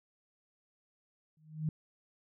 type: tone with exponential growth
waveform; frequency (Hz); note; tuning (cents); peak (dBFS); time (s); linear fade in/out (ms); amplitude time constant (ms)
sine; 155.56; D#3; 0; -27; 1.37-1.69; 2; 68
effects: none